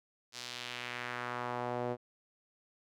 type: tone with band-pass filter sweep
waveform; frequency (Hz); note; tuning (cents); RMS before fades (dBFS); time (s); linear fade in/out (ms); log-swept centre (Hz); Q
sawtooth; 122.4; B2; -15; -39; 0.32-1.97; 50; 5200 to 510; 1.5
effects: none